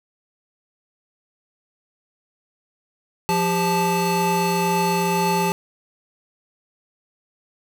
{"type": "tone cluster", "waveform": "square", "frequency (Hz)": [174.4, 397.5, 874], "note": ["F3", "G4", "A5"], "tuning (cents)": [-2, 24, -12], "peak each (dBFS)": [-24, -25, -22], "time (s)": [3.29, 5.52], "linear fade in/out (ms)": 0, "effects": []}